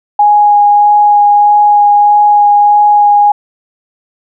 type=tone with vibrato; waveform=sine; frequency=827 Hz; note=G#5; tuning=8 cents flat; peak=-3 dBFS; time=0.19-3.32 s; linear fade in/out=5 ms; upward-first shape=sine; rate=1.6 Hz; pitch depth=9 cents each way; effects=none